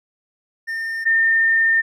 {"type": "tone pair in turn", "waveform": ["triangle", "sine"], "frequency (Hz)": [1812, 1812], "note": ["A#6", "A#6"], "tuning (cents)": [-50, -50], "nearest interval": "unison", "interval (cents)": 0, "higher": "neither", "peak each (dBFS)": [-21, -13], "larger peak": "second", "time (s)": [[0.67, 1.05], [1.05, 1.82]], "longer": "second", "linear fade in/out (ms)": 20, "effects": []}